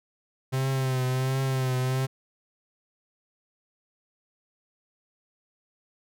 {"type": "tone with vibrato", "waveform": "45% pulse", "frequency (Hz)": 130.81, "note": "C3", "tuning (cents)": 0, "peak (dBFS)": -24, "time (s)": [0.52, 2.07], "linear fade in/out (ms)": 20, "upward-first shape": "triangle", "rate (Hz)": 1.4, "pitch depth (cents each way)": 47, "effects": []}